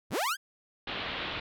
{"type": "linear sweep", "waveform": "sawtooth", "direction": "up", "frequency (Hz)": [30.87, 1671], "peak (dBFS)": -24, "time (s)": [0.1, 0.37], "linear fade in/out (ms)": 50}
{"type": "low-pass noise", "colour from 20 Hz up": "white", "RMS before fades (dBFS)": -36, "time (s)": [0.87, 1.4], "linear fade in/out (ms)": 5, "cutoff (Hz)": 3800, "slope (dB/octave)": 48}
{"effects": []}